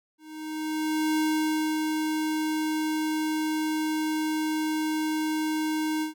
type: tone with ADSR envelope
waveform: square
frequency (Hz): 311.1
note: D#4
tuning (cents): 0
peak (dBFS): -23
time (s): 0.18-6.14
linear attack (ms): 990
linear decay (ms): 610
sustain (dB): -3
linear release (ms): 120
effects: none